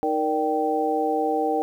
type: harmonic tone with a mistuned harmonic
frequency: 155.56 Hz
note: D#3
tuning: in tune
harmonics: 2 / 3 / 4 / 5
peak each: -27 / -25 / -30 / -24 dBFS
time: 0.03-1.62 s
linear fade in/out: 0 ms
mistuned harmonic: 4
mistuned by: -89 cents
effects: 9-bit